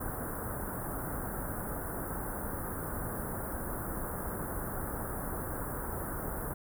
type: band-stop noise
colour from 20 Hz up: pink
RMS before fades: -37 dBFS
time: 0-6.54 s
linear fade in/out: 10 ms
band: 1600 to 9700 Hz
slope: 48 dB/octave
effects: none